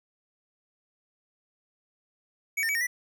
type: tone with pitch steps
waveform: square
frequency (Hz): 2261 / 1814 / 2281 / 1847 / 1965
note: C#7 / A#6 / C#7 / A#6 / B6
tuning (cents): +34 / -48 / +49 / -16 / -9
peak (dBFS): -26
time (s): 2.57-2.87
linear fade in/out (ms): 10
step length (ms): 60
effects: none